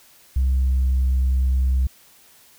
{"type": "tone with pitch glide", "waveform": "sine", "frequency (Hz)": [65.41, 64.96], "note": ["C2", "C2"], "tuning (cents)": [0, -12], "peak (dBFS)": -14, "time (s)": [0.36, 1.87], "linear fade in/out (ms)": 5, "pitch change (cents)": -12, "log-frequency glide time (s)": [0.5, 0.95], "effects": ["tanh soft clip ceiling -14 dBFS", "white hiss -52 dBFS RMS until 2.58 s"]}